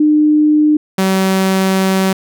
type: tone pair in turn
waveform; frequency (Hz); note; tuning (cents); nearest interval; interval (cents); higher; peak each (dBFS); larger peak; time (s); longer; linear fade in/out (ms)
sine / sawtooth; 302.4 / 190.5; D#4 / G3; -49 / -49; minor sixth; 800; first; -7; neither; 0-0.77 / 0.98-2.13; second; 5
effects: none